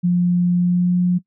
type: tone with pitch glide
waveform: sine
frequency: 176.7 to 178.65 Hz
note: F3 to F3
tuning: +21 to +40 cents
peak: -13 dBFS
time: 0.03-1.19 s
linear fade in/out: 20 ms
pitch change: +19 cents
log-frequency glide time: 0.56-0.97 s
effects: noise-tail reverb RT60 0.1 s tail -19 dB re dry